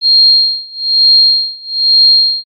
sine tone with tremolo, 4224 Hz, C8, 16 cents sharp, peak -3 dBFS, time 0.01-2.44 s, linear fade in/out 50 ms, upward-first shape sine, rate 1.1 Hz, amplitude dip 95%, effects AAC 64 kbps

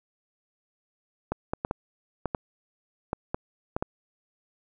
clicks, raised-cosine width 1 ms, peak -13 dBFS, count 10, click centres 1.32 / 1.535 / 1.649 / 1.711 / 2.257 / 2.348 / 3.131 / 3.345 / 3.765 / 3.825 s, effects none

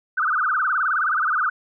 sine tone with vibrato, 1357 Hz, E6, 50 cents sharp, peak -18 dBFS, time 0.17-1.5 s, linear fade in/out 10 ms, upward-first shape sine, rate 19 Hz, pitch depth 230 cents each way, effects none

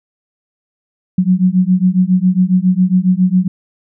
sine beating tone pair, 180.2 / 187.5 Hz, F#3 / F#3, -45 / +23 cents, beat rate 7.3 Hz, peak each -12 dBFS, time 1.18-3.48 s, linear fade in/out 5 ms, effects none

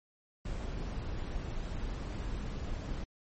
brown noise, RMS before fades -37 dBFS, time 0.45-3.04 s, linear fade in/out 5 ms, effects MP3 32 kbps

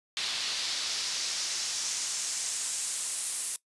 pink noise with band-pass filter sweep, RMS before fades -33 dBFS, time 0.17-3.56 s, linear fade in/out 0 ms, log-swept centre 3900 to 9700 Hz, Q 1.9, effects noise-tail reverb RT60 0.1 s tail -19 dB re dry + resampled to 24000 Hz

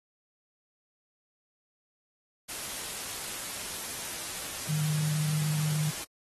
sine tone in noise, 152.4 Hz, D#3, 36 cents flat, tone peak -27 dBFS, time 4.68-5.91 s, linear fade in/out 20 ms, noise white, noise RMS -37 dBFS, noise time 2.48-6.05 s, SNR +7 dB, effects AAC 32 kbps

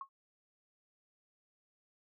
sine tone with exponential decay, 1089 Hz, C#6, 31 cents flat, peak -36 dBFS, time 0.01-0.09 s, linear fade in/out 2 ms, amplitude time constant 16 ms, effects none

